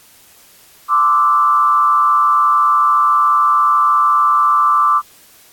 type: tone with frequency modulation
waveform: sine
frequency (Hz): 1174.7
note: D6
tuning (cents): 0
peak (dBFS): -9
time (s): 0.88-5.02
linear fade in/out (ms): 50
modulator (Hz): 134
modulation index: 0.8
effects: white hiss -46 dBFS RMS until 5.52 s + AAC 64 kbps